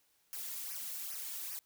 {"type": "noise with flanger", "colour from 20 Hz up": "blue", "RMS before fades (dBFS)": -42, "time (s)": [0.33, 1.59], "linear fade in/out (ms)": 0, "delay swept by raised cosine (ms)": [0.25, 2.55], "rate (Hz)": 2.5, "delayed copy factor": -0.95, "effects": ["white hiss -73 dBFS RMS until 1.65 s"]}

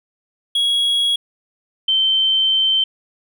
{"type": "tone pair in turn", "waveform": ["triangle", "sine"], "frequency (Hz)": [3322, 3105], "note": ["G#7", "G7"], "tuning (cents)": [0, -17], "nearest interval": "minor second", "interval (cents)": 117, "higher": "first", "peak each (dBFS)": -13, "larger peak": "neither", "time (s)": [[0.55, 1.16], [1.88, 2.84]], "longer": "second", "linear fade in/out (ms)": 5, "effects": []}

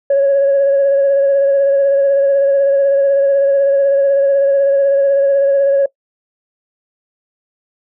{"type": "tone with vibrato", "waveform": "sine", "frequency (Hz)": 554.4, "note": "C#5", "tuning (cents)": 0, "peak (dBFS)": -7, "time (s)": [0.1, 5.86], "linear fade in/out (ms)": 5, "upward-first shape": "sine", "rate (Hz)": 16, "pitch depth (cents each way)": 22, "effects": ["noise-tail reverb RT60 0.1 s tail -21 dB re dry", "tanh soft clip ceiling -6 dBFS"]}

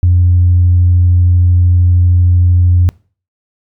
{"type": "tone", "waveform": "sine", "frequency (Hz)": 88.7, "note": "F2", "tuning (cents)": 27, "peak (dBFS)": -4, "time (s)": [0.03, 2.89], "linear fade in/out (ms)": 0, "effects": ["noise-tail reverb RT60 0.4 s tail -25 dB re dry", "tanh soft clip ceiling -1 dBFS"]}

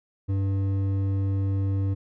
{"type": "tone with hard clipping", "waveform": "sine", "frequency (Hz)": 97.6, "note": "G2", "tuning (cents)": -7, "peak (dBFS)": -24, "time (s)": [0.28, 1.95], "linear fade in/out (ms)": 20, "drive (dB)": 8, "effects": []}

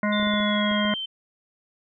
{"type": "harmonic tone", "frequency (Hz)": 208.7, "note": "G#3", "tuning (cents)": 9, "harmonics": [1, 3, 5, 7, 9, 10], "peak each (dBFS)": [-23, -28, -30, -31, -33, -33], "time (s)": [0.03, 0.94], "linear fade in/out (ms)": 2}
{"type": "exponential sweep", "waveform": "sine", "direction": "down", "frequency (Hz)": [3584, 3082], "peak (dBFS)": -28, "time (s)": [0.12, 1.06], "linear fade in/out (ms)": 10}
{"type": "clicks", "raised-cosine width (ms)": 2, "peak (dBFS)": -27, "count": 7, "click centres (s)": [0.198, 0.228, 0.271, 0.338, 0.403, 0.714, 0.852]}
{"effects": []}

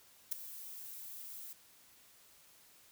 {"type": "noise with ADSR envelope", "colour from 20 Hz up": "violet", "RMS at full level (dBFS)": -32, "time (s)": [0.31, 1.53], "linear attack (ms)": 14, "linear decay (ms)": 6, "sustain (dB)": -16, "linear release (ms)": 3, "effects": ["white hiss -63 dBFS RMS until 2.91 s"]}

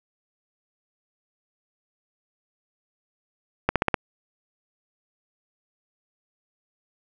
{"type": "accelerating click train", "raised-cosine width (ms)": 0.5, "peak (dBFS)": -4, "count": 5, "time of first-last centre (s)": [3.69, 3.942], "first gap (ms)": 67, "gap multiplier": 0.96, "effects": []}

